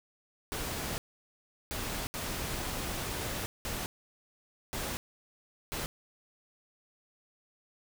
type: noise bursts at uneven times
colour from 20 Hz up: pink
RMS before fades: -36 dBFS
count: 6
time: 0.52-0.98 / 1.71-2.07 / 2.14-3.46 / 3.65-3.86 / 4.73-4.97 / 5.72-5.86 s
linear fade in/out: 0 ms
effects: none